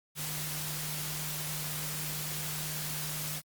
sine tone in noise, 151.9 Hz, D#3, 41 cents flat, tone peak -40 dBFS, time 0.15-3.42 s, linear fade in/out 50 ms, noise white, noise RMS -37 dBFS, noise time 0.15-3.42 s, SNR -6 dB, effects Opus 48 kbps

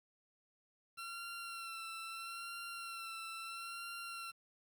20% pulse tone with vibrato, 1358 Hz, F6, 49 cents flat, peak -39 dBFS, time 0.97-4.32 s, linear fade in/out 20 ms, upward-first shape sine, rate 0.76 Hz, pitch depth 29 cents each way, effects 11-bit

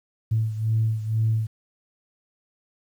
sine beating tone pair, 110.3 / 112.4 Hz, A2 / A2, +5 / +37 cents, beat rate 2.1 Hz, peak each -21 / -26 dBFS, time 0.31-1.47 s, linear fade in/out 10 ms, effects tanh soft clip ceiling -13 dBFS + 9-bit

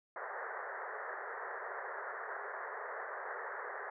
white band-pass noise, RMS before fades -43 dBFS, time 0.16-3.9 s, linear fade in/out 2 ms, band 390 to 1900 Hz, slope 96 dB/octave, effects none

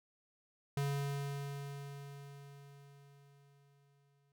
square tone with exponential decay, 140.9 Hz, C#3, 29 cents sharp, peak -33 dBFS, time 0.77-4.32 s, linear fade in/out 2 ms, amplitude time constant 770 ms, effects none

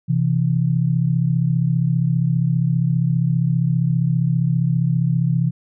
sine tone pair together, 129.79 / 164.81 Hz, C3 / E3, -14 / 0 cents, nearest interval major third, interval 414 cents, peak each -18 dBFS, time 0.08-5.51 s, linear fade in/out 20 ms, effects none

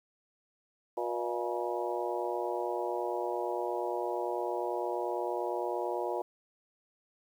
harmonic tone with a mistuned harmonic, 120.2 Hz, B2, 46 cents flat, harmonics 3 / 4 / 5 / 6 / 7 / 8, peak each -36 / -37 / -38 / -39 / -39 / -40 dBFS, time 0.97-6.22 s, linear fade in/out 5 ms, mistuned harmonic 6, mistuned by -77 cents, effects 10-bit

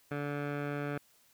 15% pulse tone with low-pass filter, 144.7 Hz, D3, 25 cents flat, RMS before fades -36 dBFS, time 0.11-0.98 s, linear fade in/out 5 ms, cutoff 1900 Hz, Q 1.6, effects white hiss -66 dBFS RMS until 1.33 s

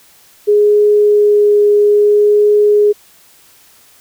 sine tone with vibrato, 415.3 Hz, G#4, in tune, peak -6 dBFS, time 0.47-2.93 s, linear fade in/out 20 ms, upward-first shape triangle, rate 0.61 Hz, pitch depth 8 cents each way, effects white hiss -46 dBFS RMS until 4 s

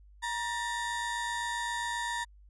35% pulse tone pair together, 947.8 / 1788 Hz, A#5 / A6, +28 / +27 cents, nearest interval major seventh, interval 1099 cents, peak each -32 / -34 dBFS, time 0.22-2.25 s, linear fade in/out 20 ms, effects added 50 Hz sine -53 dBFS peak until 2.49 s + resampled to 24000 Hz

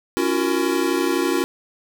square chord, F# dominant seventh, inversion second, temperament equal with one note detuned, 277.2 / 337.9 / 370 / 466.2 Hz, C#4 / E4 / F#4 / A#4, 0 / +43 / 0 / 0 cents, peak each -25 / -23 / -24 / -29 dBFS, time 0.17-1.44 s, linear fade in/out 0 ms, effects none

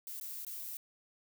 violet noise with dropouts, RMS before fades -43 dBFS, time 0.07-0.77 s, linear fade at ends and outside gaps 1 ms, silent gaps 0.199-0.211 / 0.449-0.467 s, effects none

